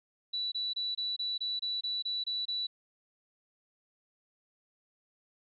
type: tone bursts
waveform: sine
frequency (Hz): 3949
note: B7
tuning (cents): -1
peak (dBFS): -31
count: 11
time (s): 0.33-2.67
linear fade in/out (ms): 10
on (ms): 190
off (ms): 25
effects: none